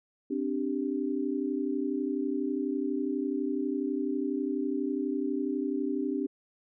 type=chord; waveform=sine; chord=C suspended second; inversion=none; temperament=equal; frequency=261.6 / 293.7 / 392 Hz; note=C4 / D4 / G4; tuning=0 / 0 / 0 cents; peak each=-32 / -31 / -34 dBFS; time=0.3-6.27 s; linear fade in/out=10 ms; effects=none